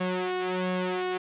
sawtooth tone with flanger, 183.2 Hz, F#3, 17 cents flat, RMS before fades -29 dBFS, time 0-1.18 s, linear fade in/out 10 ms, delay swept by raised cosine 1.8 to 2.74 ms, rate 1.4 Hz, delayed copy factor +0.9, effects resampled to 8000 Hz + 9-bit

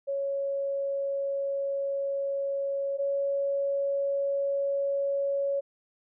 sine tone pair in turn, 554.4 / 557.5 Hz, C#5 / C#5, 0 / +10 cents, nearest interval unison, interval 10 cents, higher second, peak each -27 / -25 dBFS, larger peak second, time 0.07-2.98 / 2.98-5.61 s, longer first, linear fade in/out 20 ms, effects none

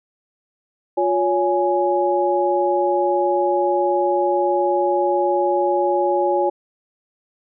sine tone cluster, 355.6 / 563 / 834 Hz, F4 / C#5 / G#5, +31 / +27 / +7 cents, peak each -20 dBFS, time 0.97-6.5 s, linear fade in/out 10 ms, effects none

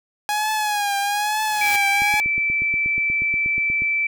sawtooth tone with vibrato, 830.6 Hz, G#5, in tune, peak -16 dBFS, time 0.29-2.2 s, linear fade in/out 0 ms, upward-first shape triangle, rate 1.1 Hz, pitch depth 75 cents each way
white noise with exponential growth, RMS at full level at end -26 dBFS, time 1.16-1.76 s, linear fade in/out 0 ms, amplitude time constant 130 ms
sine tone, 2324 Hz, D7, 19 cents flat, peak -18 dBFS, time 1.61-4.07 s, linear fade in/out 5 ms
click train, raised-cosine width 3 ms, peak -22 dBFS, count 16, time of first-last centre 2.02-3.821 s, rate 8.33 Hz
effects none

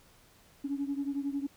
sine beating tone pair, 277.2 / 288.2 Hz, C#4 / D4, 0 / -33 cents, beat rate 11 Hz, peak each -32 / -35 dBFS, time 0.64-1.47 s, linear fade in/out 10 ms, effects tanh soft clip ceiling -24 dBFS + pink hiss -61 dBFS RMS until 1.56 s

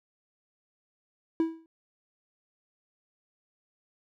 triangle tone with exponential decay, 325.9 Hz, E4, 20 cents flat, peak -18 dBFS, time 1.4-1.66 s, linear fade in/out 1 ms, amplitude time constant 55 ms, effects none

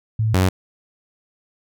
sine / sawtooth tone pair in turn, 110 / 92.93 Hz, A2 / F#2, 0 / +8 cents, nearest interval minor third, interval 292 cents, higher first, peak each -16 / -10 dBFS, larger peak second, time 0.19-0.34 / 0.34-0.49 s, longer neither, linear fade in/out 5 ms, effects none

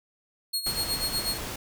sawtooth tone with tremolo, 4300 Hz, C8, 47 cents sharp, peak -22 dBFS, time 0.53-1.38 s, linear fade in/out 10 ms, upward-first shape sine, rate 8.2 Hz, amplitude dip 75%
pink noise, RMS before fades -35 dBFS, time 0.66-1.56 s, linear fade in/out 5 ms
effects none

